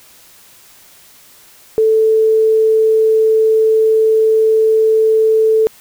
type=tone; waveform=sine; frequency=440.2 Hz; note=A4; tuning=1 cent sharp; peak=-8 dBFS; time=1.78-5.67 s; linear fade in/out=0 ms; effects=white hiss -44 dBFS RMS until 5.8 s